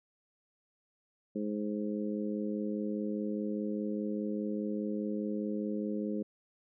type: harmonic tone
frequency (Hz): 104.9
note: G#2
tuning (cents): +18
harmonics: 2 / 3 / 4 / 5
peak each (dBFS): -34 / -38 / -40 / -42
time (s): 1.35-6.23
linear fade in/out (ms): 10
effects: none